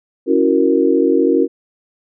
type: chord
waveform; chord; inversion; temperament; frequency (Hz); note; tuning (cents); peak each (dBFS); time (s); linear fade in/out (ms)
sine; F# dominant seventh; second; equal; 277.2 / 329.6 / 370 / 466.2; C#4 / E4 / F#4 / A#4; 0 / 0 / 0 / 0; -16; 0.26-1.48; 50
effects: none